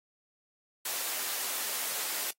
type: high-pass noise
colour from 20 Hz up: white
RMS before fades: -34 dBFS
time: 0.85-2.31 s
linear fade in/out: 5 ms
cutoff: 390 Hz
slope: 12 dB/octave
effects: noise-tail reverb RT60 0.1 s tail -24 dB re dry + AAC 48 kbps